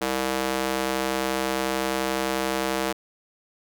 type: tone with high-pass filter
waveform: square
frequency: 65.7 Hz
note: C2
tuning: 8 cents sharp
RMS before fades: -26 dBFS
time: 0.01-2.93 s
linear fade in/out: 10 ms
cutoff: 380 Hz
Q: 0.87
effects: none